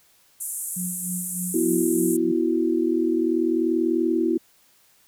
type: band-pass noise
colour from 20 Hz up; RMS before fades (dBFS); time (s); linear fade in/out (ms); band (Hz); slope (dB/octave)
white; -31; 0.4-2.17; 10; 7700 to 12000; 48
type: tone with tremolo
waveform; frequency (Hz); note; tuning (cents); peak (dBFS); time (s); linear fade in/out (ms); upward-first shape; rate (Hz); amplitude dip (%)
sine; 179.6; F3; +49; -27; 0.76-2.32; 10; sine; 3.3; 75
type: chord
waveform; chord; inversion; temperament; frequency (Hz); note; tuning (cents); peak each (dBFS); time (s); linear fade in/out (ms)
sine; B suspended fourth; none; equal; 246.9 / 329.6 / 370; B3 / E4 / F#4; 0 / 0 / 0; -26 / -21 / -25; 1.54-4.38; 5
effects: white hiss -59 dBFS RMS until 5.07 s